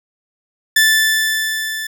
sawtooth tone with level ramp, 1757 Hz, A6, 3 cents flat, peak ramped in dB -5 to -19 dBFS, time 0.76-1.87 s, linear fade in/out 5 ms, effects none

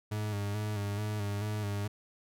40% pulse tone with vibrato, 103.83 Hz, G#2, in tune, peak -31 dBFS, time 0.11-1.88 s, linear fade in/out 10 ms, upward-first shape square, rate 2.3 Hz, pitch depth 37 cents each way, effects none

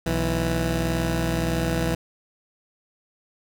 15% pulse tone pair together, 61.74 / 164.83 Hz, B1 / E3, 0 / 0 cents, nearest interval octave + perfect fourth, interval 1700 cents, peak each -19 / -18 dBFS, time 0.06-1.95 s, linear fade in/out 5 ms, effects none

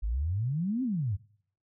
sine exponential two-way sweep, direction up then down, 48 to 270 to 88.5 Hz, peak -27 dBFS, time 0.02-1.17 s, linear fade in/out 20 ms, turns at 0.83 s, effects noise-tail reverb RT60 0.6 s tail -23 dB re dry

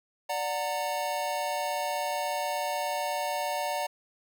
square chord, D augmented, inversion none, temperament just, 587.3 / 734.2 / 917.7 Hz, D5 / F#5 / A#5, 0 / -14 / -27 cents, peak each -34 dBFS, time 0.29-3.87 s, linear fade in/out 10 ms, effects none

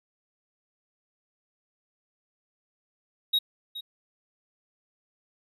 triangle tone with echo, 3792 Hz, A#7, 29 cents sharp, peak -19 dBFS, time 3.33-3.39 s, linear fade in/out 10 ms, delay 420 ms, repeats 1, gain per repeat -14 dB, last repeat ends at 3.81 s, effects none

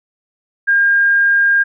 sine tone, 1611 Hz, G6, 47 cents sharp, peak -9 dBFS, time 0.67-1.64 s, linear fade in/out 20 ms, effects none

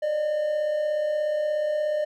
triangle tone pair together, 569 / 605.8 Hz, C#5 / D#5, +45 / -46 cents, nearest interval minor second, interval 109 cents, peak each -32 / -21 dBFS, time 0.02-2.05 s, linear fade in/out 10 ms, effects none

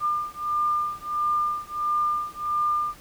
sine beating tone pair, 1200 / 1201.5 Hz, D6 / D6, +37 / +39 cents, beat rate 1.5 Hz, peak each -26 dBFS, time 0-2.95 s, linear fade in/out 50 ms, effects pink hiss -49 dBFS RMS until 3 s

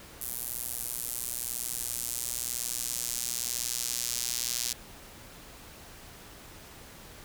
sawtooth tone with high-pass filter sweep, 121 Hz, B2, 35 cents flat, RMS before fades -34 dBFS, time 0.21-4.73 s, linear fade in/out 5 ms, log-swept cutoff 11000 to 5500 Hz, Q 1.2, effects pink hiss -49 dBFS RMS until 7.24 s

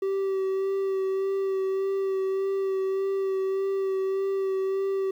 triangle tone with vibrato, 386.3 Hz, G4, 25 cents flat, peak -22 dBFS, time 0.02-5.11 s, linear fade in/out 5 ms, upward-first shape sine, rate 1.7 Hz, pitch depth 18 cents each way, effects 10-bit

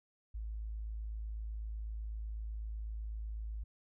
sine tone, 54 Hz, A1, 32 cents flat, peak -38 dBFS, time 0.34-3.64 s, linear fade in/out 10 ms, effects none

